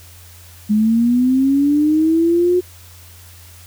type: linear sweep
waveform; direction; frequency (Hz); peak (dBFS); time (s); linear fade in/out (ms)
sine; up; 207.7 to 363.3; -11; 0.69-2.61; 20
effects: added 87 Hz sine -41 dBFS peak until 3.66 s + white hiss -44 dBFS RMS until 3.66 s